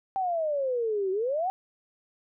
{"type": "exponential two-way sweep", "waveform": "sine", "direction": "down then up", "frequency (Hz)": [784, 370, 784], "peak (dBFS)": -25, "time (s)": [0.16, 1.5], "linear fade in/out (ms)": 0, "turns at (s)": 1.11, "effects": []}